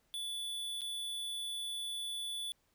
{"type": "tone with dropouts", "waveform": "square", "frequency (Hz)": 3460, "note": "A7", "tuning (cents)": -30, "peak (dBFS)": -38, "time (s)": [0.14, 2.52], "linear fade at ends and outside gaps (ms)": 0, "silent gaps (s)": [0.809, 0.817], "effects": ["pink hiss -75 dBFS RMS until 2.74 s"]}